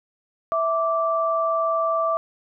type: tone pair together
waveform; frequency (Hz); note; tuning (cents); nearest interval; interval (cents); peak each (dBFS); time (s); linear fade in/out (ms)
sine; 656 / 1168.9; E5 / D6; -9 / -9; minor seventh; 1000; -22; 0.52-2.17; 0
effects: none